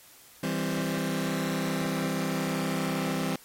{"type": "chord", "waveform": "sawtooth", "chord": "C major", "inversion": "first", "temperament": "just", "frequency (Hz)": [163.52, 196.22, 261.6], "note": ["E3", "G3", "C4"], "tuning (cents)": [-14, 2, 0], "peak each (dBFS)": -28, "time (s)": [0.43, 3.36], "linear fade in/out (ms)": 5, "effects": ["white hiss -54 dBFS RMS until 3.44 s", "AAC 48 kbps"]}